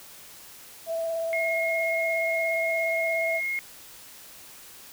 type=tone with vibrato; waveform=sine; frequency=659.3 Hz; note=E5; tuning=in tune; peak=-26 dBFS; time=0.86-3.41 s; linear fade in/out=50 ms; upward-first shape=triangle; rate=17 Hz; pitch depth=18 cents each way
type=tone; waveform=sine; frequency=2152 Hz; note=C7; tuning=48 cents sharp; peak=-26 dBFS; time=1.33-3.59 s; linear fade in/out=0 ms
effects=white hiss -47 dBFS RMS until 4.92 s